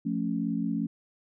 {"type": "chord", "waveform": "sine", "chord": "F augmented", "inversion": "none", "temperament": "equal", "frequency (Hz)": [174.61, 220, 277.2], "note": ["F3", "A3", "C#4"], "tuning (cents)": [0, 0, 0], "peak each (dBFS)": [-32, -30, -31], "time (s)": [0.05, 0.87], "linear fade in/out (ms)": 10, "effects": []}